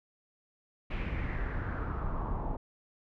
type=noise with low-pass filter sweep; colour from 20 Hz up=brown; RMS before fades=-34 dBFS; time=0.9-2.57 s; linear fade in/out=10 ms; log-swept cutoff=2600 to 850 Hz; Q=3.8; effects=none